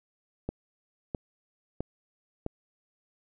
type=click train; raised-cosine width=2 ms; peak=-18 dBFS; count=4; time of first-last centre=0.49-2.464 s; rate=1.52 Hz; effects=none